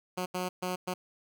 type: tone bursts at uneven times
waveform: 10% pulse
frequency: 182.1 Hz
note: F#3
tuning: 27 cents flat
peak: -23 dBFS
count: 4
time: 0.17-0.26 / 0.34-0.49 / 0.62-0.76 / 0.87-0.94 s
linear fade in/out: 10 ms
effects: none